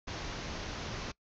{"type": "low-pass noise", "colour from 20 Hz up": "pink", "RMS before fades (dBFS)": -40, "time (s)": [0.07, 1.12], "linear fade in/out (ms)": 10, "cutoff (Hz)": 6500, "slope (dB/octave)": 96, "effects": ["noise-tail reverb RT60 0.1 s tail -22 dB re dry"]}